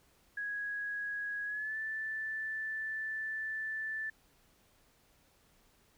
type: tone with pitch glide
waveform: sine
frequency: 1661.2 to 1759 Hz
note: G#6 to A6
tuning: 0 to -1 cents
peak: -35 dBFS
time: 0.37-4.1 s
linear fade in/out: 5 ms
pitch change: +99 cents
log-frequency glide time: 1.45-1.77 s
effects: pink hiss -68 dBFS RMS until 5.97 s